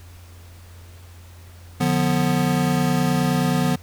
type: chord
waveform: square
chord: B diminished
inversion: first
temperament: just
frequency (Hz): 148.16 / 177.8 / 246.9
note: D3 / F3 / B3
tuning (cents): +16 / +31 / 0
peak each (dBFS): -23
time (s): 1.8-3.76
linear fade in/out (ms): 10
effects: added 87 Hz sine -41 dBFS peak until 3.82 s + pink hiss -50 dBFS RMS until 3.82 s